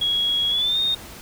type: tone with pitch glide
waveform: triangle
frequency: 3322 to 3686 Hz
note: G#7 to A#7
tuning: 0 to -20 cents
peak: -15 dBFS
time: 0.01-0.95 s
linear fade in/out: 10 ms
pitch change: +180 cents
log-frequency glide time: 0.49-0.79 s
effects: tanh soft clip ceiling -17 dBFS + pink hiss -40 dBFS RMS until 1.21 s